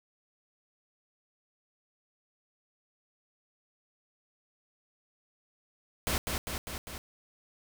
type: noise with echo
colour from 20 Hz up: pink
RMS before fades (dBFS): -30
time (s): 6.07-6.18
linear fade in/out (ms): 0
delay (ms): 200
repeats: 4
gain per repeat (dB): -3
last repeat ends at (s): 6.98
effects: none